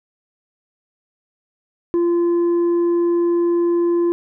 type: tone with tanh clipping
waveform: triangle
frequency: 344.2 Hz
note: F4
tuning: 25 cents flat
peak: -15 dBFS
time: 1.94-4.12 s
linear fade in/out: 0 ms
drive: 8 dB
effects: none